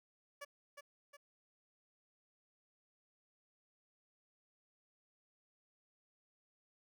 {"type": "tone with echo", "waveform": "15% pulse", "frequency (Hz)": 573, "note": "D5", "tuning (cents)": -43, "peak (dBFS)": -39, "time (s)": [0.41, 0.45], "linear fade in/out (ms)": 10, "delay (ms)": 360, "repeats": 2, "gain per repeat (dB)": -5, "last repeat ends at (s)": 1.17, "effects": []}